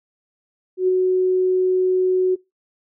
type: tone with ADSR envelope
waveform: sine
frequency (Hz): 370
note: F#4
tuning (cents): 0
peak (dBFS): -12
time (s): 0.77-2.36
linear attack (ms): 110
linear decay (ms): 16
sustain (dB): -2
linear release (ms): 20
effects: noise-tail reverb RT60 0.2 s tail -21 dB re dry